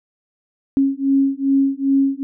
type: beating tone pair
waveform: sine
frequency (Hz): 272.1 / 274.6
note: C#4 / C#4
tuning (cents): -32 / -16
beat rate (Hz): 2.5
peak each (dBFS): -17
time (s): 0.77-2.23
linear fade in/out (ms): 0
effects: none